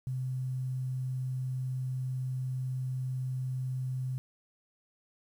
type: tone with quantisation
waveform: sine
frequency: 129 Hz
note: C3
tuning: 24 cents flat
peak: -31 dBFS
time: 0.07-4.18 s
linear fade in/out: 0 ms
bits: 10
effects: none